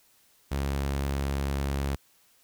sawtooth tone, 69.3 Hz, C#2, in tune, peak -23 dBFS, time 0.51-1.96 s, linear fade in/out 10 ms, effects white hiss -63 dBFS RMS until 2.43 s

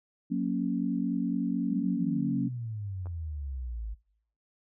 sine chord, F# major, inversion none, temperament equal with one note detuned, 183.3 / 233.1 / 277.2 Hz, F#3 / A#3 / C#4, -16 / 0 / 0 cents, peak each -31 dBFS, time 0.3-2.49 s, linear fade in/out 20 ms
sine exponential sweep, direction down, 209.9 to 51.3 Hz, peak -33 dBFS, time 1.68-3.95 s, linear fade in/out 20 ms
clicks, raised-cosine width 1 ms, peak -35 dBFS, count 2, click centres 3.058 / 3.069 s
effects noise-tail reverb RT60 0.8 s tail -25 dB re dry

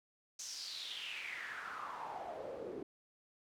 pink noise with band-pass filter sweep, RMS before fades -45 dBFS, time 0.39-2.83 s, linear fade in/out 5 ms, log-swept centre 6300 to 360 Hz, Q 5.3, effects none

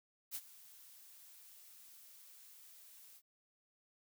blue noise with ADSR envelope, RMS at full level -41 dBFS, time 0.31-3.22 s, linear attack 42 ms, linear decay 51 ms, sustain -18 dB, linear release 56 ms, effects none

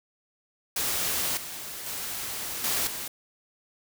white noise with level steps, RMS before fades -28 / -38 / -34 / -27 / -35 dBFS, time 0.76-3.08 s, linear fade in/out 5 ms, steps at 1.37 / 1.86 / 2.64 / 2.87 s, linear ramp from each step 2 ms, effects none

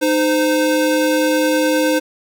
square tone pair together, 307.6 / 515.9 Hz, D#4 / C5, -20 / -24 cents, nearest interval major sixth, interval 896 cents, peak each -17 dBFS, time 0.01-2 s, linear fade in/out 20 ms, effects none

